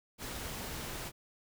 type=noise; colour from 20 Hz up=pink; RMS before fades=-41 dBFS; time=0.18-1.12 s; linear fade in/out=50 ms; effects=none